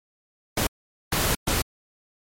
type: noise bursts at uneven times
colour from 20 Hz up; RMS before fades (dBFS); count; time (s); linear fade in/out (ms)
pink; -23; 3; 0.57-0.67 / 1.12-1.35 / 1.47-1.62; 5
effects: MP3 64 kbps